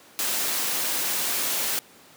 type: noise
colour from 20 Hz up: white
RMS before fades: -26 dBFS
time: 0.19-1.79 s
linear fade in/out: 0 ms
effects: pink hiss -51 dBFS RMS until 2.16 s + high-pass 200 Hz 12 dB/octave